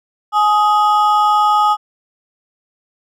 triangle ring-modulated tone, 1046.5 Hz, C6, in tune, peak -5 dBFS, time 0.32-1.77 s, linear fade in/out 50 ms, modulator 205 Hz, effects none

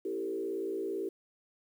sine tone with frequency modulation, 390 Hz, G4, 9 cents flat, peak -32 dBFS, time 0.05-1.09 s, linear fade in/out 5 ms, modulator 57.7 Hz, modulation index 1.1, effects 10-bit

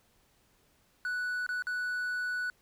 triangle tone with dropouts, 1480 Hz, F#6, in tune, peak -29 dBFS, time 1.05-2.5 s, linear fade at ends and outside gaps 1 ms, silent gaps 1.465-1.49 / 1.623-1.669 s, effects pink hiss -68 dBFS RMS until 2.61 s

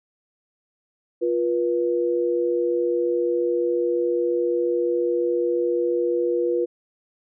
sine tone pair together, 350 / 484.4 Hz, F4 / B4, +4 / -34 cents, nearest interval tritone, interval 562 cents, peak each -22 dBFS, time 1.21-6.66 s, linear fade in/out 20 ms, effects none

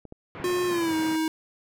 clicks, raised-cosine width 2 ms, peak -29 / -27 / -25 / -33 dBFS, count 4, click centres 0.053 / 0.124 / 0.401 / 0.507 s
pink band-pass noise, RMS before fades -39 dBFS, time 0.35-1.16 s, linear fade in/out 0 ms, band 110 to 2500 Hz, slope 24 dB/octave
square tone with pitch glide, 358.4 to 317.5 Hz, F4 to D#4, +45 to +35 cents, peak -24 dBFS, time 0.44-1.28 s, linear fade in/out 2 ms, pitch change -210 cents, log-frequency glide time 0.67-0.95 s
effects none

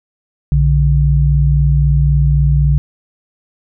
sine tone pair together, 60.8 / 144.61 Hz, B1 / D3, -26 / -26 cents, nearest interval octave + minor third, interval 1500 cents, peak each -11 dBFS, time 0.52-2.78 s, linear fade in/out 0 ms, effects none

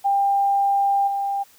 sine tone with level steps, 796 Hz, G5, 26 cents sharp, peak -16 / -21 dBFS, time 0.04-1.44 s, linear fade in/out 20 ms, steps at 1.07 s, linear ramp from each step 10 ms, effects white hiss -53 dBFS RMS until 1.58 s

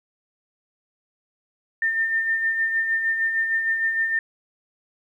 sine tone with tremolo, 1806 Hz, A6, 45 cents sharp, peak -18 dBFS, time 1.82-4.19 s, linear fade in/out 2 ms, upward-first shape sine, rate 6.5 Hz, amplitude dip 45%, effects 10-bit

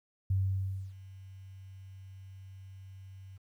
sine tone with ADSR envelope, 95.8 Hz, G2, 39 cents flat, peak -25 dBFS, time 0.3-3.38 s, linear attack 6 ms, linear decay 620 ms, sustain -21 dB, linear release 15 ms, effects 11-bit

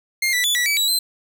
sawtooth tone with pitch steps, 2118 / 1972 / 3461 / 1948 / 2295 / 3902 / 4094 Hz, C7 / B6 / A7 / B6 / D7 / B7 / C8, +21 / -3 / -29 / -24 / -40 / -22 / -38 cents, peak -14 dBFS, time 0.22-0.99 s, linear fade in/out 5 ms, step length 110 ms, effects none

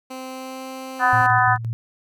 15% pulse tone with pitch glide, 260 to 262.1 Hz, C4 to C4, -11 to +3 cents, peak -25 dBFS, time 0.1-1.27 s, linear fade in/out 10 ms, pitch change +14 cents, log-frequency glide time 0.27-0.65 s
harmonic tone, 250.6 Hz, B3, 25 cents sharp, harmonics 3 / 4 / 5 / 6 / 7, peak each -19 / -20 / -21 / -22 / -22 dBFS, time 0.99-1.58 s, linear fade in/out 50 ms
sine tone with tremolo, 114.6 Hz, A#2, 29 cents flat, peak -22 dBFS, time 1.13-1.73 s, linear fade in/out 0 ms, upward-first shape square, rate 5.8 Hz, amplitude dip 45%
effects none

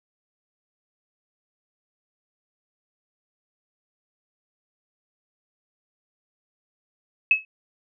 sine tone with exponential decay, 2583 Hz, E7, 36 cents flat, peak -10 dBFS, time 7.31-7.45 s, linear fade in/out 2 ms, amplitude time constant 29 ms, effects none

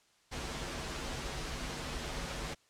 pink noise with comb filter, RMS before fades -39 dBFS, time 0.31-2.55 s, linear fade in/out 20 ms, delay 10 ms, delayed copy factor -0.55, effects white hiss -68 dBFS RMS until 2.69 s + low-pass 7000 Hz 12 dB/octave

